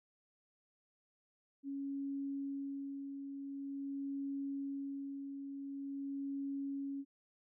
sine tone with tremolo, 277.2 Hz, C#4, in tune, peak -37 dBFS, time 1.63-7.05 s, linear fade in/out 50 ms, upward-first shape sine, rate 0.46 Hz, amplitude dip 45%, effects none

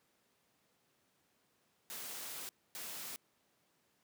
white noise bursts at uneven times, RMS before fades -45 dBFS, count 2, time 1.9-2.49 / 2.75-3.16 s, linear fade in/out 0 ms, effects pink hiss -75 dBFS RMS until 4.03 s + high-pass 150 Hz 12 dB/octave

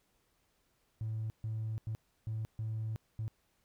triangle tone bursts at uneven times, 110 Hz, A2, in tune, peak -31 dBFS, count 6, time 1.01-1.3 / 1.44-1.78 / 1.87-1.95 / 2.27-2.45 / 2.59-2.96 / 3.19-3.28 s, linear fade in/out 0 ms, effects tanh soft clip ceiling -31 dBFS + pink hiss -75 dBFS RMS until 3.64 s

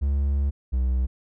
triangle tone pair in turn, 70 / 63.45 Hz, C#2 / B1, +18 / +47 cents, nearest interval major second, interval 171 cents, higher first, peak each -18 dBFS, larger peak neither, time 0.01-0.51 / 0.72-1.07 s, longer first, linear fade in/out 20 ms, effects none

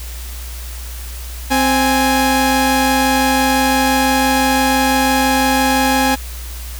sawtooth tone pair together, 261.7 / 831 Hz, C4 / G#5, 0 / +1 cents, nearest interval octave + minor sixth, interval 2001 cents, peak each -11 dBFS, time 1.5-6.16 s, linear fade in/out 20 ms, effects added 60 Hz sine -26 dBFS peak until 6.79 s + white hiss -34 dBFS RMS until 6.79 s

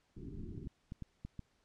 pink low-pass noise, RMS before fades -46 dBFS, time 0.16-0.68 s, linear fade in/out 10 ms, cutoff 400 Hz, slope 96 dB/octave
clicks, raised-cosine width 5 ms, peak -31 dBFS, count 6, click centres 0.577 / 0.672 / 0.921 / 1.023 / 1.25 / 1.393 s
effects pink hiss -75 dBFS RMS until 1.64 s + low-pass 7000 Hz 12 dB/octave

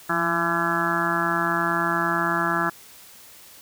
harmonic tone with a mistuned harmonic, 168.8 Hz, E3, 41 cents sharp, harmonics 1 / 2 / 4 / 5 / 6 / 7 / 8 / 9 / 10, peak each -31 / -29 / -31 / -32 / -30 / -30 / -26 / -32 / -27 dBFS, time 0.09-2.7 s, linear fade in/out 10 ms, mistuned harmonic 1, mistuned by +38 cents, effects white hiss -47 dBFS RMS until 3.61 s

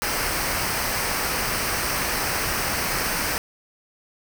pink noise with comb filter, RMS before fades -25 dBFS, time 0.02-3.38 s, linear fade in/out 0 ms, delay 0.28 ms, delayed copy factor -0.55, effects none

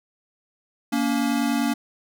square tone pair together, 233.1 / 283.2 Hz, A#3 / C#4, 0 / +37 cents, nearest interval minor third, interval 337 cents, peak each -24 / -24 dBFS, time 0.92-1.74 s, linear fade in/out 10 ms, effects none

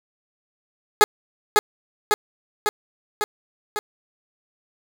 15% pulse tone with echo, 420 Hz, G#4, 19 cents sharp, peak -3 dBFS, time 1.01-1.04 s, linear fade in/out 0 ms, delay 550 ms, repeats 5, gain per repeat -3 dB, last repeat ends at 3.79 s, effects none

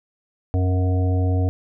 harmonic tone with a mistuned harmonic, 91.5 Hz, F#2, 19 cents flat, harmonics 1 / 3 / 5 / 7 / 8, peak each -17 / -27 / -31 / -34 / -35 dBFS, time 0.54-1.49 s, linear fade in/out 0 ms, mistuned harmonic 5, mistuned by +28 cents, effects none

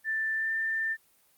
sine tone with pitch glide, 1770 to 1788.5 Hz, A6 to A6, +10 to +28 cents, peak -27 dBFS, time 0.04-0.97 s, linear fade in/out 50 ms, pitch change +18 cents, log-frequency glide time 0.35-0.5 s, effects white hiss -65 dBFS RMS until 1.37 s + Opus 32 kbps

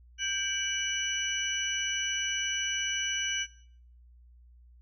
sine tone cluster, 1577 / 2306 / 2954 / 5920 Hz, G6 / D7 / F#7 / F#8, +10 / -32 / -3 / 0 cents, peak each -35 / -36 / -32 / -35 dBFS, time 0.18-3.47 s, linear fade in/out 50 ms, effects noise-tail reverb RT60 0.6 s tail -20 dB re dry + added 60 Hz sine -53 dBFS peak until 4.81 s

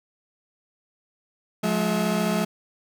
35% pulse tone cluster, 177.3 / 211.7 / 646 Hz, F3 / G#3 / E5, +26 / +33 / -35 cents, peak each -24 / -23 / -27 dBFS, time 1.63-2.45 s, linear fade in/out 10 ms, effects none

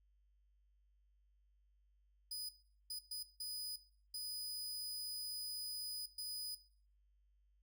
sawtooth tone bursts at uneven times, 4978 Hz, D#8, in tune, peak -39 dBFS, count 6, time 2.31-2.49 / 2.9-2.99 / 3.11-3.23 / 3.4-3.76 / 4.14-6.06 / 6.18-6.55 s, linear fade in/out 5 ms, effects noise-tail reverb RT60 0.5 s tail -17 dB re dry + added 50 Hz sine -70 dBFS peak until 7.62 s

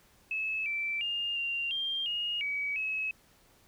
sine tone with pitch steps, 2596 / 2334 / 2819 / 2774 / 3189 / 2861 / 2273 / 2572 Hz, E7 / D7 / F7 / F7 / G7 / F7 / C#7 / E7, -27 / -11 / +16 / -12 / +29 / +41 / +43 / -43 cents, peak -30 dBFS, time 0.31-3.11 s, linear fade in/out 2 ms, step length 350 ms, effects pink hiss -63 dBFS RMS until 3.67 s

